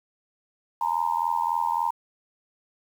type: tone with amplitude modulation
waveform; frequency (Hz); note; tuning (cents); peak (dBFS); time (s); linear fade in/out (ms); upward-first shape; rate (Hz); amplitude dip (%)
sine; 932.3; A#5; 0; -18; 0.81-1.91; 5; sine; 83.6; 100
effects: 8-bit